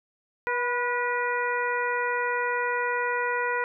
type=harmonic tone with a mistuned harmonic; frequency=484.9 Hz; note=B4; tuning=32 cents flat; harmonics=1 / 2 / 3 / 4 / 5; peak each=-30 / -29 / -30 / -31 / -37 dBFS; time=0.47-3.64 s; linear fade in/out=0 ms; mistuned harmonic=2; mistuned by=+26 cents; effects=none